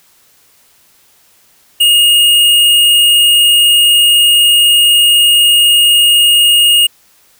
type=tone with hard clipping; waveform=sine; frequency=2854 Hz; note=F7; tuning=37 cents sharp; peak=-6 dBFS; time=1.8-6.87 s; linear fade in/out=10 ms; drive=18 dB; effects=white hiss -49 dBFS RMS until 7.39 s